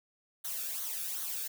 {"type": "noise with flanger", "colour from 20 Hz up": "blue", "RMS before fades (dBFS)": -37, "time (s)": [0.44, 1.48], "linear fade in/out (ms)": 10, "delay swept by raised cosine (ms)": [0.39, 1.01], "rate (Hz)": 2.6, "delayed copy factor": -0.7, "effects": []}